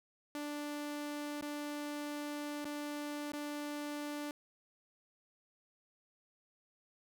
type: tone with dropouts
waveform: sawtooth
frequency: 293.7 Hz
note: D4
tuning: in tune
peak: -35 dBFS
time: 0.35-4.31 s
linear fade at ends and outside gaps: 1 ms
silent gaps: 1.411-1.424 / 2.646-2.653 / 3.32-3.334 s
effects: none